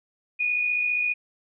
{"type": "tone pair together", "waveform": "sine", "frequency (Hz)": [2458, 2513], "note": ["D#7", "D#7"], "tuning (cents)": [-22, 17], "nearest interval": "unison", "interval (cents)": 39, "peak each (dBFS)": [-22, -33], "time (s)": [0.39, 1.14], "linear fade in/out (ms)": 20, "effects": []}